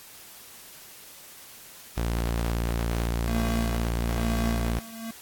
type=tone; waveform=sawtooth; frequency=57.7 Hz; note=A#1; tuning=17 cents flat; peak=-21 dBFS; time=1.97-4.79 s; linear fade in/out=5 ms
type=tone with tremolo; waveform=square; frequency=226.3 Hz; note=A3; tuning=49 cents sharp; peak=-28 dBFS; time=3.27-5.11 s; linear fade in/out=5 ms; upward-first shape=sine; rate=1.1 Hz; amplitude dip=85%
effects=white hiss -47 dBFS RMS until 5.21 s + AAC 64 kbps